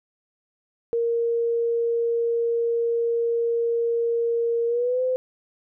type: tone with pitch glide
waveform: sine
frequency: 466.2 to 511.3 Hz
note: A#4 to C5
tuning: 0 to -40 cents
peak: -20 dBFS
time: 0.93-5.16 s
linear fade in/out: 0 ms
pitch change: +160 cents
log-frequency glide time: 4.67-5.02 s
effects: none